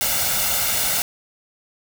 white noise with comb filter, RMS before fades -21 dBFS, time 0.01-1.02 s, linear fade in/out 0 ms, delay 1.4 ms, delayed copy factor +0.6, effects none

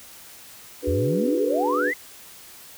sine chord, G# half-diminished seventh, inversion second, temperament equal, 293.7 / 370 / 415.3 / 493.9 Hz, D4 / F#4 / G#4 / B4, 0 / 0 / 0 / 0 cents, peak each -27 / -30 / -30 / -24 dBFS, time 0.82-1.93 s, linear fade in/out 50 ms
sine exponential sweep, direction up, 73.42 to 2105 Hz, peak -23 dBFS, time 0.87-1.94 s, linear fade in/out 10 ms
effects white hiss -45 dBFS RMS until 2.77 s

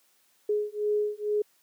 sine beating tone pair, 417.8 / 420 Hz, G#4 / G#4, +10 / +19 cents, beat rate 2.2 Hz, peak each -28 / -28 dBFS, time 0.49-1.42 s, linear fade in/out 5 ms, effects white hiss -66 dBFS RMS until 1.62 s + high-pass 200 Hz 12 dB/octave

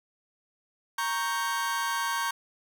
40% pulse chord, G diminished, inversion first, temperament equal, 932.3 / 1108.7 / 1568 Hz, Bb5 / Db6 / G6, 0 / 0 / 0 cents, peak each -31 dBFS, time 0.98-2.31 s, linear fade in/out 5 ms, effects none

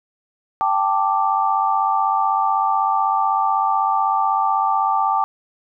sine chord, G suspended second, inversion none, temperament equal, 784 / 880 / 1174.7 Hz, G5 / A5 / D6, 0 / 0 / 0 cents, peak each -20 dBFS, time 0.61-5.24 s, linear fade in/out 0 ms, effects none

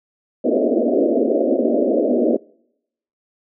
pink band-pass noise, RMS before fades -17 dBFS, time 0.44-2.37 s, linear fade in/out 10 ms, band 230 to 650 Hz, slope 96 dB/octave, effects noise-tail reverb RT60 0.8 s tail -26 dB re dry

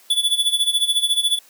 square tone with tremolo, 3445 Hz, A7, 37 cents flat, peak -14 dBFS, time 0.1-1.39 s, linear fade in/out 5 ms, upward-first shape sine, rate 14 Hz, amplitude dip 80%, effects white hiss -51 dBFS RMS until 1.49 s + high-pass 300 Hz 12 dB/octave

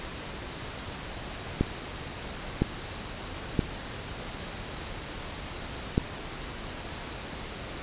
clicks, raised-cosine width 3 ms, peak -9 dBFS, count 4, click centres 1.61 / 2.62 / 3.592 / 5.979 s, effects pink hiss -38 dBFS RMS until 7.82 s + resampled to 8000 Hz

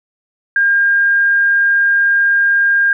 sine tone, 1609 Hz, G6, 45 cents sharp, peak -9 dBFS, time 0.56-2.93 s, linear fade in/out 2 ms, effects none

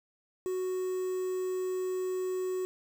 triangle tone with quantisation, 370 Hz, F#4, in tune, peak -28 dBFS, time 0.46-2.65 s, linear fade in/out 0 ms, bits 8, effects none

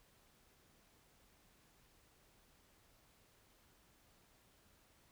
silence, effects pink hiss -70 dBFS RMS until 5.11 s

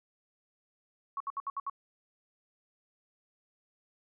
sine tone bursts, 1108.7 Hz, C#6, in tune, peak -32 dBFS, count 6, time 1.17-1.698 s, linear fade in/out 2 ms, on 33 ms, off 66 ms, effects none

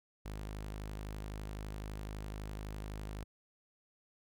sawtooth tone, 51.9 Hz, G#1, in tune, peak -37 dBFS, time 0.25-3.24 s, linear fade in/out 10 ms, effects none

